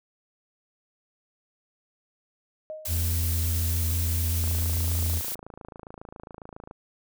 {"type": "tone with exponential decay", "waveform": "sine", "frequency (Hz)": 622.3, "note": "D#5", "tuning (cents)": 0, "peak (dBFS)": -31, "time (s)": [2.7, 3.16], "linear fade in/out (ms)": 0, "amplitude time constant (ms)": 98}
{"type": "noise", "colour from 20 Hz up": "blue", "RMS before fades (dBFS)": -32, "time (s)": [2.85, 5.35], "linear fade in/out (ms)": 5}
{"type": "tone", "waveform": "triangle", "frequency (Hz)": 83.6, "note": "E2", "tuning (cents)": 25, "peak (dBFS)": -22, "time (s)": [2.87, 5.22], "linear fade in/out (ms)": 50}
{"type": "click train", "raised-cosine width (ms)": 1, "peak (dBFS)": -27, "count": 63, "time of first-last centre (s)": [4.44, 6.711], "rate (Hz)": 27.3}
{"effects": []}